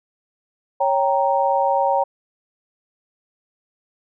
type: chord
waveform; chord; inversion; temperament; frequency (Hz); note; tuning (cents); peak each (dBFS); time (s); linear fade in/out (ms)
sine; G diminished; second; equal; 554.4 / 784 / 932.3; Db5 / G5 / Bb5; 0 / 0 / 0; -20; 0.8-2.04; 10
effects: none